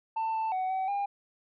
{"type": "tone with pitch steps", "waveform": "sine", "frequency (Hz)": [892, 886, 748, 759, 805], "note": ["A5", "A5", "F#5", "F#5", "G5"], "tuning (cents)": [23, 12, 19, 44, 46], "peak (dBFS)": -25, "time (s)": [0.16, 1.06], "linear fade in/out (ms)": 10, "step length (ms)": 180, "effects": ["tanh soft clip ceiling -27 dBFS"]}